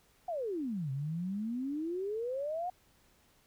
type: exponential two-way sweep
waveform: sine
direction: down then up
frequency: 740 to 130.81 to 740 Hz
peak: -33 dBFS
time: 0.28-2.7 s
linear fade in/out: 5 ms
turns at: 0.91 s
effects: pink hiss -67 dBFS RMS until 3.46 s